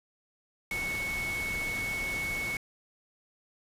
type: tone in noise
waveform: sine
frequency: 2210 Hz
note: C#7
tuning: 6 cents flat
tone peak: -31 dBFS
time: 0.71-2.57 s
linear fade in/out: 2 ms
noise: pink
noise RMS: -39 dBFS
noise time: 0.71-2.57 s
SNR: +5 dB
effects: resampled to 32000 Hz